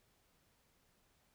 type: silence
effects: pink hiss -74 dBFS RMS until 1.34 s